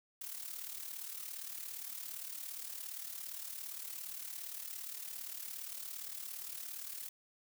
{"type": "noise with amplitude modulation", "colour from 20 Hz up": "blue", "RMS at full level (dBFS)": -42, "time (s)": [0.21, 7.09], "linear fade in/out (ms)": 5, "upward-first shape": "sine", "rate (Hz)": 37.4, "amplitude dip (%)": 65, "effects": []}